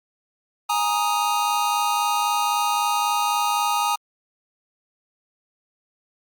square chord, Ab suspended second, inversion none, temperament just, 830.6 / 934.4 / 1245.9 Hz, Ab5 / Bb5 / Eb6, 0 / +4 / +2 cents, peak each -25 dBFS, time 0.69-3.96 s, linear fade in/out 10 ms, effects Opus 48 kbps

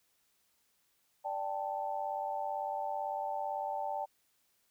sine chord, D suspended fourth, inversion none, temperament just, 587.3 / 783.1 / 881 Hz, D5 / G5 / A5, 0 / -2 / +2 cents, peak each -40 / -37 / -38 dBFS, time 1.24-4.06 s, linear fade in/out 20 ms, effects white hiss -74 dBFS RMS until 4.7 s

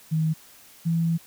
sine tone pair in turn, 158.3 / 165.88 Hz, D#3 / E3, +30 / +11 cents, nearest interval minor second, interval 81 cents, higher second, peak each -20 dBFS, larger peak neither, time 0.11-0.34 / 0.85-1.18 s, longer second, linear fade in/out 20 ms, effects white hiss -51 dBFS RMS until 1.26 s

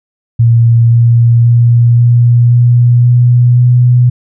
sine tone with pitch steps, 116.54 / 117.62 / 118.71 / 119.82 / 120.93 / 122.05 / 123.18 Hz, A#2 / A#2 / A#2 / A#2 / B2 / B2 / B2, 0 / +16 / +32 / +48 / -36 / -20 / -4 cents, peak -3 dBFS, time 0.39-4.1 s, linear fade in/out 10 ms, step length 530 ms, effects none

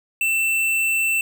sine tone with tanh clipping, 2675 Hz, E7, 25 cents sharp, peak -19 dBFS, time 0.21-1.21 s, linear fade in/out 2 ms, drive 17 dB, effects none

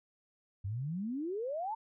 sine exponential sweep, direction up, 92.2 to 920 Hz, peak -34 dBFS, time 0.64-1.75 s, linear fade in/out 10 ms, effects none

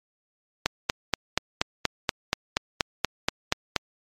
click train, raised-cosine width 0.2 ms, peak -3 dBFS, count 14, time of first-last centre 0.66-3.763 s, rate 4.19 Hz, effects MP3 64 kbps

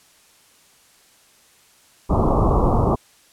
pink low-pass noise, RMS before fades -17 dBFS, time 2.09-2.96 s, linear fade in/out 20 ms, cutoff 1200 Hz, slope 96 dB/octave, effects white hiss -54 dBFS RMS until 3.32 s + low-pass 11000 Hz 12 dB/octave

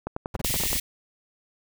click train, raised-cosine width 1 ms, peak -15 dBFS, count 8, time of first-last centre 0.07-0.73 s, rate 10.6 Hz
brown noise bursts, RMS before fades -31 dBFS, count 9, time 0.34-0.773 s, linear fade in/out 5 ms, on 25 ms, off 26 ms
white band-stop noise, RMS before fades -27 dBFS, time 0.44-0.8 s, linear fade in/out 5 ms, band 100 to 1800 Hz, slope 96 dB/octave
effects none

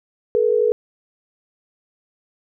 sine tone pair together, 429.6 / 481.4 Hz, A4 / B4, -41 / -44 cents, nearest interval major second, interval 197 cents, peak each -17 dBFS, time 0.35-0.72 s, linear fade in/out 0 ms, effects none

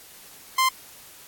sawtooth tone, 1045 Hz, C6, 2 cents flat, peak -14 dBFS, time 0.58-0.69 s, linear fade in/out 5 ms, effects white hiss -47 dBFS RMS until 1.27 s + AAC 64 kbps

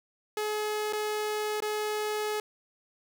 sawtooth tone with dropouts, 424.4 Hz, G#4, 38 cents sharp, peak -25 dBFS, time 0.37-2.4 s, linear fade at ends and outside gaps 2 ms, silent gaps 0.926-0.932 / 1.604-1.622 s, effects none

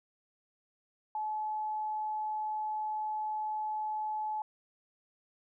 sine tone, 858 Hz, A5, 44 cents flat, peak -32 dBFS, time 1.15-4.42 s, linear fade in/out 2 ms, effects none

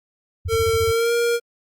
sine tone bursts, 87.31 Hz, F2, in tune, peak -22 dBFS, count 7, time 0.45-0.915 s, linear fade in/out 10 ms, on 45 ms, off 25 ms
square tone with pitch glide, 452.5 to 470.9 Hz, A4 to A#4, +48 to +18 cents, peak -18 dBFS, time 0.48-1.4 s, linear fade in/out 50 ms, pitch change +70 cents, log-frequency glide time 0.88-1.13 s
effects Opus 48 kbps

